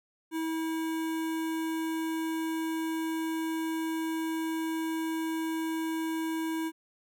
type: tone with notch filter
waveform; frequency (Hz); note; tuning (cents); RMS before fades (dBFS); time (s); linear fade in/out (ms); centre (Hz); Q
square; 322.4; E4; -38; -32; 0.31-6.72; 50; 4800; 1.7
effects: none